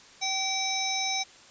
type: harmonic tone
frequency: 768 Hz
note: G5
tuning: 36 cents flat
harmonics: 1 / 3 / 5 / 7 / 8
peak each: -33 / -33 / -33 / -33 / -33 dBFS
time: 0.21-1.24 s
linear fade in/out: 20 ms
effects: white hiss -52 dBFS RMS until 1.5 s + resampled to 16000 Hz

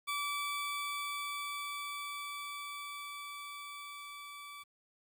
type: tone with level ramp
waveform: 20% pulse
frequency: 1155 Hz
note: D6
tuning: 29 cents flat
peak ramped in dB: -29 to -42 dBFS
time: 0.07-4.64 s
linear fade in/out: 20 ms
effects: 11-bit

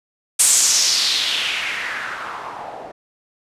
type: noise with low-pass filter sweep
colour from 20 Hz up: blue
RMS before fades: -20 dBFS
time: 0.39-2.92 s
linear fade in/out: 10 ms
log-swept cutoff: 8900 to 620 Hz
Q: 3.1
effects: resampled to 32000 Hz

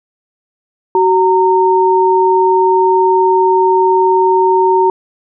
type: tone pair together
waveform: sine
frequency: 375.7 / 920.3 Hz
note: F#4 / A#5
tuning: +26 / -22 cents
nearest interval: octave + major third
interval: 1552 cents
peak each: -10 dBFS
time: 0.95-4.9 s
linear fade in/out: 2 ms
effects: none

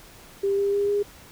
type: tone with pitch steps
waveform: sine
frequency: 396.4 / 400.3 / 404.3 / 408.3 Hz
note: G4 / G4 / G#4 / G#4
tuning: +19 / +36 / -46 / -29 cents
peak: -20 dBFS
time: 0.43-1.03 s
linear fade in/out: 10 ms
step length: 150 ms
effects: pink hiss -48 dBFS RMS until 1.31 s

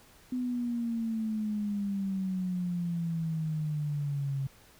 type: exponential sweep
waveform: sine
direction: down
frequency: 253 to 135.2 Hz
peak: -29 dBFS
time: 0.32-4.47 s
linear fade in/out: 5 ms
effects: pink hiss -58 dBFS RMS until 4.79 s

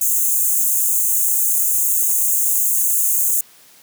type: high-pass noise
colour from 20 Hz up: white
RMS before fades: -17 dBFS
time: 0.01-3.41 s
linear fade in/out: 5 ms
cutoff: 6400 Hz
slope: 96 dB/octave
effects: white hiss -48 dBFS RMS until 3.82 s + high-pass 100 Hz 12 dB/octave

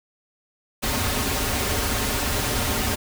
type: noise with comb filter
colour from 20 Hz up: pink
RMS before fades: -24 dBFS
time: 0.82-2.96 s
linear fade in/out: 20 ms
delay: 6 ms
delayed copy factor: -0.7
effects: none

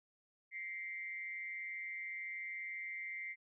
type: tone with amplitude modulation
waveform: sine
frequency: 2093 Hz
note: C7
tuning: in tune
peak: -38 dBFS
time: 0.51-3.36 s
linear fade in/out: 50 ms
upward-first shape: sine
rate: 180 Hz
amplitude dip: 70%
effects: none

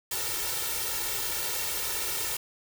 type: noise with comb filter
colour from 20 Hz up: white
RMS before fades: -31 dBFS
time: 0.11-2.37 s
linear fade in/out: 5 ms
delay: 2.2 ms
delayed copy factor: +0.95
effects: none

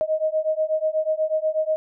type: beating tone pair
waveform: sine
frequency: 622 / 630.2 Hz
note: D#5 / D#5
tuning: -1 / +22 cents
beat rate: 8.2 Hz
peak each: -23 dBFS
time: 0.01-1.76 s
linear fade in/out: 0 ms
effects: none

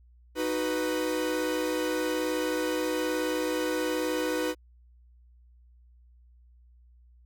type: chord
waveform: 45% pulse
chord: B major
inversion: first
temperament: equal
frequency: 311.1 / 370 / 493.9 Hz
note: D#4 / F#4 / B4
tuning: 0 / 0 / 0 cents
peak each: -31 / -34 / -30 dBFS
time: 0.35-4.55 s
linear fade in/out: 50 ms
effects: added 60 Hz sine -54 dBFS peak until 7.25 s

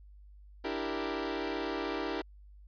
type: chord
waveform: sawtooth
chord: E half-diminished seventh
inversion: third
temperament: equal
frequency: 293.7 / 329.6 / 392 / 466.2 Hz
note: D4 / E4 / G4 / Bb4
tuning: 0 / 0 / 0 / 0 cents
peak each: -35 / -34 / -34 / -36 dBFS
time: 0.64-2.22 s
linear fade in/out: 10 ms
effects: added 50 Hz sine -51 dBFS peak until 2.67 s + resampled to 11025 Hz

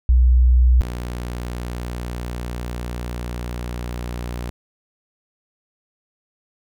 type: tone pair in turn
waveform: sine / sawtooth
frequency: 61.74 / 60.16 Hz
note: B1 / B1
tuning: 0 / -45 cents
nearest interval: unison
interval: 45 cents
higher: first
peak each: -10 / -22 dBFS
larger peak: first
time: 0.09-0.81 / 0.81-4.5 s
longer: second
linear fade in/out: 0 ms
effects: none

